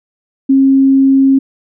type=tone; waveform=sine; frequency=270 Hz; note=C#4; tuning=45 cents flat; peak=-5 dBFS; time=0.49-1.39 s; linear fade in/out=10 ms; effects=none

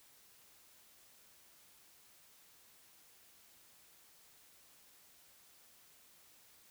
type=silence; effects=white hiss -64 dBFS RMS until 6.7 s

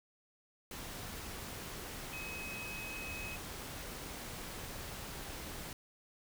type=tone in noise; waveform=sine; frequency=2544 Hz; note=D#7; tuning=38 cents sharp; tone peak=-43 dBFS; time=2.13-3.36 s; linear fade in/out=2 ms; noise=pink; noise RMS=-45 dBFS; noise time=0.71-5.73 s; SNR=-1 dB; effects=none

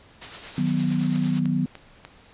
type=noise with tremolo; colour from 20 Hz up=white; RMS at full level=-35 dBFS; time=0.21-1.4 s; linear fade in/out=10 ms; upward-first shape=triangle; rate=8.8 Hz; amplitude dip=50%
type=chord; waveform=sine; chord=B major; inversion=first; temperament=equal; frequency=155.56 / 185 / 246.9 Hz; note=D#3 / F#3 / B3; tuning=0 / 0 / 0 cents; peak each=-25 / -25 / -24 dBFS; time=0.58-1.66 s; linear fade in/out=2 ms
type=click train; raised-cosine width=0.3 ms; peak=-23 dBFS; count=4; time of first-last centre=1.16-2.05 s; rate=3.37 Hz
effects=pink hiss -52 dBFS RMS until 2.33 s + resampled to 8000 Hz

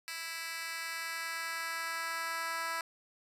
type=tone with high-pass filter sweep; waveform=10% pulse; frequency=329.6 Hz; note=E4; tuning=in tune; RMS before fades=-38 dBFS; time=0.08-2.81 s; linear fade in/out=0 ms; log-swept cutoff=2500 to 1100 Hz; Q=1.2; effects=resampled to 32000 Hz

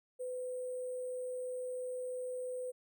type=tone with sample-and-hold; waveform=sine; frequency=503 Hz; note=B4; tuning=32 cents sharp; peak=-37 dBFS; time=0.19-2.72 s; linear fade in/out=20 ms; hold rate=8820 Hz; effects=none

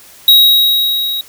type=tone with level ramp; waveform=square; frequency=3815 Hz; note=A#7; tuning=39 cents sharp; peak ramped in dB=-3 to -17 dBFS; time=0.28-1.21 s; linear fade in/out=2 ms; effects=white hiss -40 dBFS RMS until 1.28 s

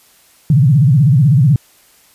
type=tone with vibrato; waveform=sine; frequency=138.59 Hz; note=C#3; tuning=in tune; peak=-6 dBFS; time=0.5-1.56 s; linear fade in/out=2 ms; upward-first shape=sine; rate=16 Hz; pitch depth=270 cents each way; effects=white hiss -49 dBFS RMS until 2.14 s + resampled to 32000 Hz

